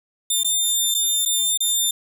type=tone with dropouts; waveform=15% pulse; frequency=3601 Hz; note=A7; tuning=39 cents sharp; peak=-11 dBFS; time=0.3-1.91 s; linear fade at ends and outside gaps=5 ms; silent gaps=0.434-0.445 / 0.943-0.947 / 1.252-1.258 / 1.575-1.604 s; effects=none